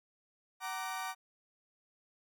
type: chord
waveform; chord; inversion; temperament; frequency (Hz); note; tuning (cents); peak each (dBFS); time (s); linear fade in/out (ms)
30% pulse; Gb augmented; none; equal with one note detuned; 752.9 / 932.3 / 1174.7; Gb5 / Bb5 / D6; +30 / 0 / 0; -38 / -40 / -39; 0.6-1.15; 50
effects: none